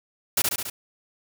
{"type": "noise with echo", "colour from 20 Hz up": "white", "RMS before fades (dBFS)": -21, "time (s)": [0.37, 0.42], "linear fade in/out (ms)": 5, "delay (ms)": 70, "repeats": 4, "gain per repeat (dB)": -3, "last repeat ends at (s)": 0.7, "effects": []}